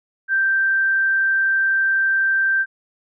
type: tone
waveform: sine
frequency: 1568 Hz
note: G6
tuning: in tune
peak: -15 dBFS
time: 0.28-2.66 s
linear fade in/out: 50 ms
effects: none